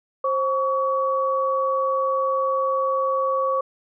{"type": "tone pair together", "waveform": "sine", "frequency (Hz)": [530.1, 1130], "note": ["C5", "C#6"], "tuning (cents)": [23, 33], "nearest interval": "octave + minor second", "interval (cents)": 1310, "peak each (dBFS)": -22, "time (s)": [0.24, 3.61], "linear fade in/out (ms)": 5, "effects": []}